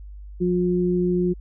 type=tone pair together; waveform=sine; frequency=178.7 / 357.4 Hz; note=F3 / F4; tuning=+40 / +40 cents; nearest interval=octave; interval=1200 cents; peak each=-21 dBFS; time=0.4-1.34 s; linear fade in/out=20 ms; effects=added 50 Hz sine -36 dBFS peak until 1.4 s